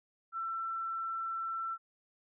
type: tone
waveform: sine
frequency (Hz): 1341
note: E6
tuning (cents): +29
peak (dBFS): -34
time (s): 0.32-1.78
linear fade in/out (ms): 50
effects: none